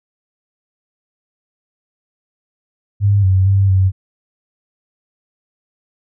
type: tone with pitch steps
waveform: sine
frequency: 101 / 94.4 / 97.9 / 94.7 Hz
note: G#2 / F#2 / G2 / F#2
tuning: -48 / +35 / -2 / +41 cents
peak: -9 dBFS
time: 3-3.92 s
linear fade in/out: 50 ms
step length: 230 ms
effects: none